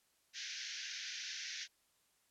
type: band-pass noise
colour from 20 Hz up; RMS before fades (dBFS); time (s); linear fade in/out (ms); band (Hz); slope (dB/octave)
white; -45; 0.33-1.68; 50; 1500 to 6400; 96
effects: white hiss -75 dBFS RMS until 2.3 s + low-pass 12000 Hz 12 dB/octave